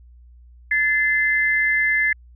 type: tone pair together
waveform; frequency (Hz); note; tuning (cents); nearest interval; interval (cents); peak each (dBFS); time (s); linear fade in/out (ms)
sine; 1737 / 2066; A6 / C7; -23 / -22; minor third; 301; -19; 0.71-2.13; 5
effects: added 60 Hz sine -44 dBFS peak until 2.35 s